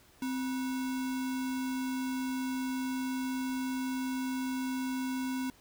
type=tone with sample-and-hold; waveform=sine; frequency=259.8 Hz; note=C4; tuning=12 cents flat; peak=-31 dBFS; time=0.22-5.5 s; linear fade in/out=2 ms; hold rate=1225 Hz; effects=pink hiss -61 dBFS RMS until 5.6 s

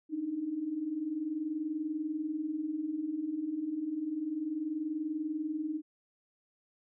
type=tone pair together; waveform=sine; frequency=291.2 / 311.5 Hz; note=D4 / D#4; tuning=-15 / +2 cents; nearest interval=minor second; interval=117 cents; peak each=-39 / -33 dBFS; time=0.09-5.82 s; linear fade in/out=50 ms; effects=none

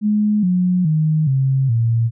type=tone with pitch steps; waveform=sine; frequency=210.3 / 180.97 / 155.74 / 134.02 / 115.33 Hz; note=G#3 / F#3 / D#3 / C3 / A#2; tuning=+22 / -38 / +2 / +42 / -18 cents; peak=-13 dBFS; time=0.01-2.11 s; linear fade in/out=50 ms; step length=420 ms; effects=none

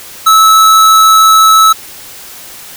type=tone; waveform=square; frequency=1303 Hz; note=E6; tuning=20 cents flat; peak=-3 dBFS; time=0.26-1.73 s; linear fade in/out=10 ms; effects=white hiss -30 dBFS RMS until 2.76 s

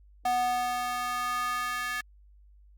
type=tone with high-pass filter sweep; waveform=square; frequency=245.9 Hz; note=B3; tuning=7 cents flat; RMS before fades=-30 dBFS; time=0.25-2.01 s; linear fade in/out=5 ms; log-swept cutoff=700 to 1600 Hz; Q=3.6; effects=added 50 Hz sine -53 dBFS peak until 2.77 s + Opus 48 kbps

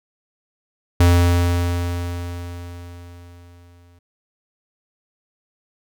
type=tone with exponential decay; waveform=square; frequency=87.2 Hz; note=F2; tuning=2 cents flat; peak=-10 dBFS; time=1-3.99 s; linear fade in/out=5 ms; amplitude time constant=650 ms; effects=none

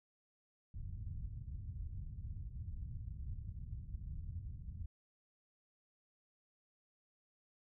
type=low-pass noise; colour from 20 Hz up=white; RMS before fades=-45 dBFS; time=0.74-4.86 s; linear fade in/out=5 ms; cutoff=110 Hz; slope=24 dB/octave; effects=none

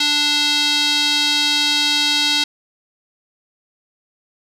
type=tone with band-pass filter; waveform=square; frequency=293.7 Hz; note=D4; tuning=in tune; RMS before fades=-17 dBFS; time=0-2.44 s; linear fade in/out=5 ms; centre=4000 Hz; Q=3.1; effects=none

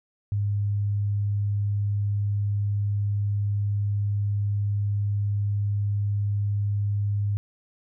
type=tone; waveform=sine; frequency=102.1 Hz; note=G#2; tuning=29 cents flat; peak=-22 dBFS; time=0.32-7.37 s; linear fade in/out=0 ms; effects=none

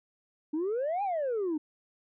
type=exponential two-way sweep; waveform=sine; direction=up then down; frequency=293.7 to 830.6 to 293.7 Hz; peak=-26 dBFS; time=0.53-1.58 s; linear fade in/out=10 ms; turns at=1.03 s; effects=tanh soft clip ceiling -26 dBFS

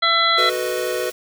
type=harmonic tone; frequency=670 Hz; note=E5; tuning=28 cents sharp; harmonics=1 / 2 / 3 / 5 / 6; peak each=-26 / -18 / -21 / -22 / -20 dBFS; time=0.02-0.5 s; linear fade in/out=10 ms
type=chord; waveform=square; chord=B dominant seventh; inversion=second; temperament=equal; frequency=370 / 440 / 493.9 / 622.3 Hz; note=F#4 / A4 / B4 / D#5; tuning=0 / 0 / 0 / 0 cents; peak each=-27 / -31 / -25 / -29 dBFS; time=0.37-1.11 s; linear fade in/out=20 ms
type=noise; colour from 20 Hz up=white; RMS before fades=-37 dBFS; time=0.49-1.12 s; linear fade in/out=5 ms
effects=none

